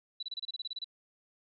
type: tone bursts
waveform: sine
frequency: 3951 Hz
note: B7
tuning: in tune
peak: -35 dBFS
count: 12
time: 0.2-0.844 s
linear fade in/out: 5 ms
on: 28 ms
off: 28 ms
effects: none